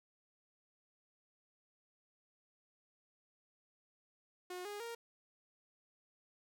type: tone with pitch steps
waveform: sawtooth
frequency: 361.6 / 411.7 / 466 Hz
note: F#4 / G#4 / A#4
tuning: -40 / -15 / -1 cents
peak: -39 dBFS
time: 4.5-4.95 s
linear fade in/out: 5 ms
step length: 150 ms
effects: none